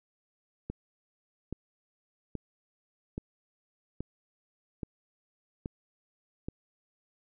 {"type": "click train", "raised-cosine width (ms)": 3, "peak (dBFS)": -22, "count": 8, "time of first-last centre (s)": [0.7, 6.485], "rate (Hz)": 1.21, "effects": []}